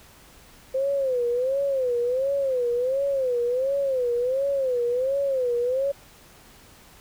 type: tone with vibrato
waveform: sine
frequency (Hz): 517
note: C5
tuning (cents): -21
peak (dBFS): -21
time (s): 0.74-5.92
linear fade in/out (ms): 10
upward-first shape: sine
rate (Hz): 1.4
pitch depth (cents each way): 140
effects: pink hiss -51 dBFS RMS until 7 s